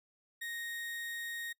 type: tone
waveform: 35% pulse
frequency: 1864.7 Hz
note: A#6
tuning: in tune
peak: -37 dBFS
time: 0.41-1.53 s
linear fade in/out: 10 ms
effects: noise-tail reverb RT60 0.1 s tail -25 dB re dry